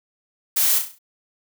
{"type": "noise with echo", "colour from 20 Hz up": "blue", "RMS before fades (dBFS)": -19, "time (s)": [0.56, 0.79], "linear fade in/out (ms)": 10, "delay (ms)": 33, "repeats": 6, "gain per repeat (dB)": -6, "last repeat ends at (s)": 0.988, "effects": []}